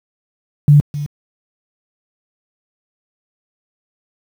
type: tone with echo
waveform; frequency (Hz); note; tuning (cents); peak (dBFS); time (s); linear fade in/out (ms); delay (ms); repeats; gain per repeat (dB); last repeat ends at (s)
sine; 146; D3; -10; -4; 0.68-0.8; 0; 260; 1; -15; 1.06
effects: high-pass 80 Hz 12 dB/octave + 7-bit